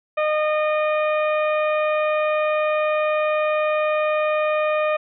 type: harmonic tone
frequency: 612 Hz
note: D#5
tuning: 29 cents flat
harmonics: 1 / 2 / 3 / 4 / 5 / 6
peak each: -19 / -25 / -32 / -29 / -43 / -45 dBFS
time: 0.17-4.97 s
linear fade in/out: 10 ms
effects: none